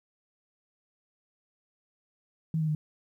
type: tone with pitch steps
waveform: sine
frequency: 160.3 / 156.46 / 152.71 Hz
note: E3 / D#3 / D#3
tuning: -48 / +10 / -32 cents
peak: -25 dBFS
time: 2.54-2.75 s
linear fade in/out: 2 ms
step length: 70 ms
effects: 11-bit